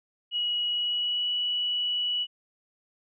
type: tone with pitch glide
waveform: sine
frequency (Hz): 2911 to 2943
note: F#7 to F#7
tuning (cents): -29 to -10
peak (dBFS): -25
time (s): 0.31-2.27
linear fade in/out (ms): 50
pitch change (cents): +19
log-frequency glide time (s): 0.68-1.3
effects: none